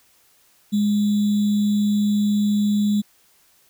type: tone with sample-and-hold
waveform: sine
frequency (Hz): 207.1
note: G#3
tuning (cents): -5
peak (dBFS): -16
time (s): 0.72-3.02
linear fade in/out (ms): 20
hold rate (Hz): 3675
effects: white hiss -58 dBFS RMS until 3.69 s